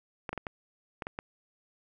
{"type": "clicks", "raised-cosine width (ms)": 0.5, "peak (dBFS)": -20, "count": 7, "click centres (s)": [0.292, 0.33, 0.377, 0.468, 1.022, 1.069, 1.189], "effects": []}